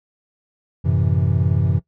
triangle chord, F# half-diminished seventh, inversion none, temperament equal, 92.5 / 110 / 130.81 / 164.81 Hz, F#2 / A2 / C3 / E3, 0 / 0 / 0 / 0 cents, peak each -17 / -22 / -18 / -21 dBFS, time 0.84-1.8 s, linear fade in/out 20 ms, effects noise-tail reverb RT60 0.1 s tail -17 dB re dry

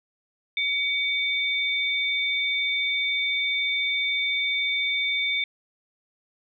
sine tone pair together, 2257 / 3578 Hz, C#7 / A7, +31 / +28 cents, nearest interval minor sixth, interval 797 cents, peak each -24 / -27 dBFS, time 0.57-5.44 s, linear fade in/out 2 ms, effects none

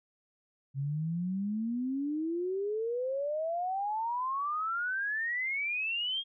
sine exponential sweep, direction up, 133.8 to 3274 Hz, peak -30 dBFS, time 0.74-6.24 s, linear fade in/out 50 ms, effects none

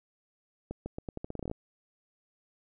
accelerating click train, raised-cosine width 2 ms, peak -23 dBFS, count 14, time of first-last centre 0.71-1.514 s, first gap 150 ms, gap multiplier 0.83, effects none

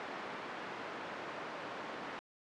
white band-pass noise, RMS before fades -44 dBFS, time 0-2.19 s, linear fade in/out 0 ms, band 220 to 1400 Hz, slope 12 dB/octave, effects low-pass 6000 Hz 12 dB/octave

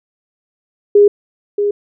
sine tone with echo, 409.7 Hz, G#4, 24 cents flat, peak -4 dBFS, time 0.95-1.08 s, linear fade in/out 5 ms, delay 630 ms, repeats 1, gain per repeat -8 dB, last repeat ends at 1.71 s, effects none

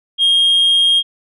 sine tone, 3238 Hz, G#7, 45 cents flat, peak -7 dBFS, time 0.18-1.03 s, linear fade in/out 50 ms, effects tanh soft clip ceiling -8 dBFS

